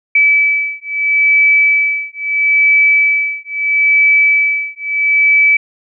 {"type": "beating tone pair", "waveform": "sine", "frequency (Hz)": [2300, 2300.76], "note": ["D7", "D7"], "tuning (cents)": [-37, -36], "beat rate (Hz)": 0.76, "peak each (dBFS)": -12, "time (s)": [0.15, 5.57], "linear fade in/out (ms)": 5, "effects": []}